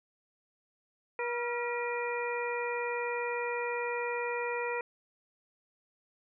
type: harmonic tone with a mistuned harmonic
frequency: 480.6 Hz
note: B4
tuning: 47 cents flat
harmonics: 1 / 2 / 3 / 4 / 5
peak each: -34 / -37 / -42 / -40 / -39 dBFS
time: 1.19-4.81 s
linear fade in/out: 2 ms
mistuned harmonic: 3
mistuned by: -66 cents
effects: none